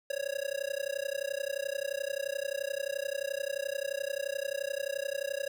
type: tone with amplitude modulation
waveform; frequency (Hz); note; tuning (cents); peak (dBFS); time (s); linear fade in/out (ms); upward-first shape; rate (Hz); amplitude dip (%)
square; 554.4; C#5; 0; -29; 0.1-5.48; 5; sine; 31.5; 100
effects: 10-bit